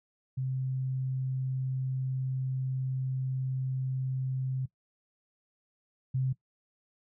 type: tone pair in turn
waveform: sine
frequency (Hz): 130.81 / 130.81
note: C3 / C3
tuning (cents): 0 / 0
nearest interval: unison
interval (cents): 0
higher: neither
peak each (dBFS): -29 / -26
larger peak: second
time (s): 0.37-4.66 / 6.14-6.33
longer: first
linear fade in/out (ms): 10
effects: noise-tail reverb RT60 0.1 s tail -18 dB re dry